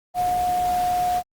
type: tone in noise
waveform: sine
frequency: 720 Hz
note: F#5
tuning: 47 cents flat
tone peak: -19 dBFS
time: 0.14-1.23 s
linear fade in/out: 50 ms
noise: pink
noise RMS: -35 dBFS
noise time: 0.14-1.23 s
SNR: +13 dB
effects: Opus 24 kbps